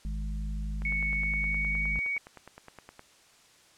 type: harmonic tone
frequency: 51.91 Hz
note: G#1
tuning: in tune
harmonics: 1 / 3 / 4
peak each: -31 / -41 / -43 dBFS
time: 0.05-1.99 s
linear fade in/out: 0 ms
type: click train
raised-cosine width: 0.5 ms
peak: -30 dBFS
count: 22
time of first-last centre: 0.82-2.994 s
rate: 9.66 Hz
type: tone with pitch glide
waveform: sine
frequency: 2217 to 2245 Hz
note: C#7 to C#7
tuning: 0 to +21 cents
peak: -28 dBFS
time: 0.85-2.18 s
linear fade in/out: 2 ms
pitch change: +21 cents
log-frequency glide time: 1.13-1.91 s
effects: white hiss -59 dBFS RMS until 3.77 s + low-pass 8000 Hz 12 dB/octave

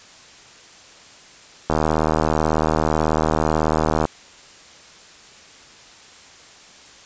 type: click train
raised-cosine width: 1 ms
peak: -4 dBFS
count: 185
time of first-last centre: 1.7-4.053 s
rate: 78.2 Hz
effects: white hiss -45 dBFS RMS until 7.05 s + resampled to 16000 Hz

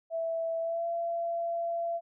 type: tone with pitch glide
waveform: sine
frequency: 659 to 678.3 Hz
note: E5 to E5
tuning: -1 to +49 cents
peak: -29 dBFS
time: 0.1-2.01 s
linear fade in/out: 50 ms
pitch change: +50 cents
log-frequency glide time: 0.6-0.87 s
effects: none

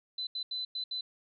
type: tone bursts at uneven times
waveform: sine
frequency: 4020 Hz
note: B7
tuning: 30 cents sharp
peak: -33 dBFS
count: 5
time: 0.18-0.27 / 0.35-0.43 / 0.51-0.65 / 0.75-0.84 / 0.91-1.01 s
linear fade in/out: 5 ms
effects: none

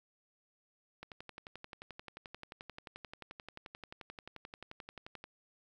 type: click train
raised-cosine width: 0.3 ms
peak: -30 dBFS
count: 49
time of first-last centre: 1.03-5.241 s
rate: 11.4 Hz
effects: 11-bit

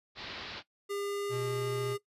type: low-pass noise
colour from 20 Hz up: white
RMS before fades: -43 dBFS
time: 0.15-0.63 s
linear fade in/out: 50 ms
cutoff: 4600 Hz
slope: 48 dB/octave
type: tone with pitch glide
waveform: square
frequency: 403.1 to 406.8 Hz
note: G4 to G#4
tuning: +48 to -36 cents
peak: -34 dBFS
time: 0.89-1.98 s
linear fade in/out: 20 ms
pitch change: +16 cents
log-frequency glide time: 1-1.67 s
type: tone with vibrato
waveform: square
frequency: 123.47 Hz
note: B2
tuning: in tune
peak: -37 dBFS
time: 1.29-1.97 s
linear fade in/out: 50 ms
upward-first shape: square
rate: 14 Hz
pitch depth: 9 cents each way
effects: noise-tail reverb RT60 0.1 s tail -17 dB re dry + resampled to 32000 Hz

